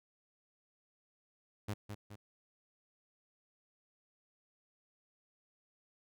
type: tone with echo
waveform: sawtooth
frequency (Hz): 103.83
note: G#2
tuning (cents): 0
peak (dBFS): -32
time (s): 1.68-1.74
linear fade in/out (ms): 10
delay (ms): 210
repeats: 2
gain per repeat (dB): -6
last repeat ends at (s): 2.16
effects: none